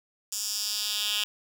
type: tone with high-pass filter sweep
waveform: 10% pulse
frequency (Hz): 208.7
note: G#3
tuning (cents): +9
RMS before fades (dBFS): -30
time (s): 0.32-1.24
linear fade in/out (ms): 5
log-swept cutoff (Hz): 6500 to 3000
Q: 2.4
effects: none